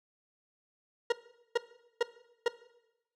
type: tone bursts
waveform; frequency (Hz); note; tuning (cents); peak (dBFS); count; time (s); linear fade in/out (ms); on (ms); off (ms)
40% pulse; 471.9; A#4; +21; -23; 4; 1.1-2.482; 5; 23; 430
effects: noise-tail reverb RT60 0.9 s tail -17 dB re dry + low-pass 5000 Hz 12 dB/octave